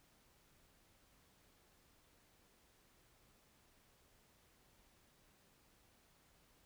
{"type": "silence", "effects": ["pink hiss -71 dBFS RMS until 6.65 s"]}